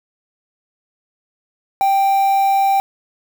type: tone with quantisation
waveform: triangle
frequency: 784 Hz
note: G5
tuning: in tune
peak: -10 dBFS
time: 1.81-2.8 s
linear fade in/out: 0 ms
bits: 5
effects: none